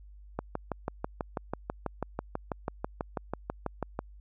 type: click train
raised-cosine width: 1 ms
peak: -17 dBFS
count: 23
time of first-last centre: 0.39-3.991 s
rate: 6.11 Hz
effects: added 50 Hz sine -48 dBFS peak until 4.2 s